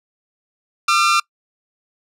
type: tone pair together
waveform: sawtooth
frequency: 1200 / 1359.5 Hz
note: D6 / F6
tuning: +37 / -47 cents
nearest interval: major second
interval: 216 cents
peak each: -12 dBFS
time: 0.88-1.2 s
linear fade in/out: 5 ms
effects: noise-tail reverb RT60 0.1 s tail -25 dB re dry + low-pass 8000 Hz 12 dB/octave